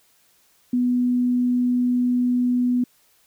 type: tone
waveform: sine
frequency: 246.9 Hz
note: B3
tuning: in tune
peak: -17 dBFS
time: 0.73-2.84 s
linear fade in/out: 5 ms
effects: white hiss -60 dBFS RMS until 3.26 s